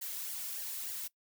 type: noise with flanger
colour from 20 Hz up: blue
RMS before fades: -40 dBFS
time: 0.01-1.08 s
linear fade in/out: 10 ms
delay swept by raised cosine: 0.78 to 2.58 ms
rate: 3.4 Hz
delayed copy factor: -0.65
effects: noise-tail reverb RT60 0.1 s tail -21 dB re dry